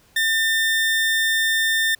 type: tone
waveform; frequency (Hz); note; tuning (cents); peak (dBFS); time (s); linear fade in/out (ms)
30% pulse; 1800; A6; +39; -15; 0.16-1.95; 5
effects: pink hiss -56 dBFS RMS until 1.99 s